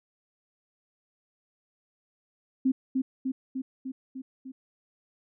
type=tone with echo; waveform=sine; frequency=262.6 Hz; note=C4; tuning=6 cents sharp; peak=-20 dBFS; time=2.65-2.72 s; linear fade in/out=10 ms; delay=300 ms; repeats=6; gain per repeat=-3 dB; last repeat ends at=4.52 s; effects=none